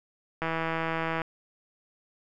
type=click train; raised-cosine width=0.5 ms; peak=-15 dBFS; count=131; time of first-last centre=0.42-1.218 s; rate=163 Hz; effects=none